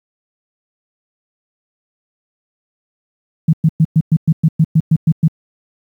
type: tone bursts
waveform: sine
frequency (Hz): 159.1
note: D#3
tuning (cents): +39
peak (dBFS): -6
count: 12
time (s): 3.48-5.278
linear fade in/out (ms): 5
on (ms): 49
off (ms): 110
effects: high-pass 100 Hz 12 dB/octave + 8-bit